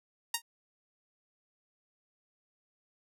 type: tone with exponential decay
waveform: 5% pulse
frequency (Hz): 932.3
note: A#5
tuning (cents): 0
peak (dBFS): -14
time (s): 0.34-0.42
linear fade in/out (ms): 5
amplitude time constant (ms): 17
effects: none